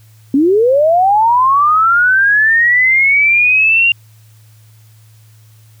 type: linear sweep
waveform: sine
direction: up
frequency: 260.5 to 2792 Hz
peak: -7 dBFS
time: 0.34-3.92 s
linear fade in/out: 2 ms
effects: added 109 Hz sine -41 dBFS peak until 5.8 s + white hiss -52 dBFS RMS until 5.8 s